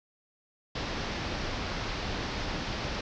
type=low-pass noise; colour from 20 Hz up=pink; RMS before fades=-34 dBFS; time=0.75-3.01 s; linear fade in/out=5 ms; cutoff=5600 Hz; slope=48 dB/octave; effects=none